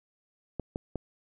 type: clicks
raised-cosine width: 2 ms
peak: -19 dBFS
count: 3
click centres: 0.597 / 0.759 / 0.957 s
effects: none